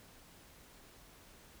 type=silence; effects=pink hiss -59 dBFS RMS until 1.6 s